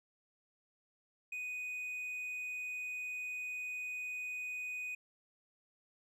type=tone; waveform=triangle; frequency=2489 Hz; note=D#7; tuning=in tune; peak=-37 dBFS; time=1.32-4.95 s; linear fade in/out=5 ms; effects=none